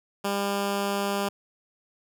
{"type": "tone", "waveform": "10% pulse", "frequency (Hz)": 200, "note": "G3", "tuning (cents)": 35, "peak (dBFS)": -17, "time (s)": [0.24, 1.29], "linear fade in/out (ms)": 10, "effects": []}